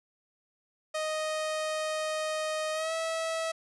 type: tone with pitch glide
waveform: sawtooth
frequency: 622.3 to 650.2 Hz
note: D#5 to E5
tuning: 0 to -24 cents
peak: -26 dBFS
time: 0.94-3.52 s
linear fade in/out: 10 ms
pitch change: +76 cents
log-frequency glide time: 2.73-2.93 s
effects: resampled to 24000 Hz